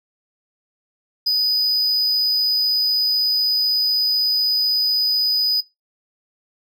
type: tone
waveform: triangle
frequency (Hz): 4978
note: D#8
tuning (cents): 0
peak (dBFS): -14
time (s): 1.26-5.61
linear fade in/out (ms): 10
effects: noise-tail reverb RT60 0.2 s tail -21 dB re dry